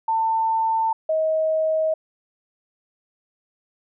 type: tone pair in turn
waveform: sine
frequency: 895 / 632.9 Hz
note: A5 / D#5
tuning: +29 / +29 cents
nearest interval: tritone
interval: 600 cents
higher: first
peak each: -18 / -18 dBFS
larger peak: neither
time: 0.08-0.93 / 1.09-1.94 s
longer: neither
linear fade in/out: 5 ms
effects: none